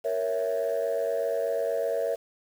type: chord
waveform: sine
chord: A# diminished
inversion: none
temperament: equal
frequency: 466.2 / 554.4 / 659.3 Hz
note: A#4 / C#5 / E5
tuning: 0 / 0 / 0 cents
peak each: -28 dBFS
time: 0.04-2.16 s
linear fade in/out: 20 ms
effects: tanh soft clip ceiling -20 dBFS + 8-bit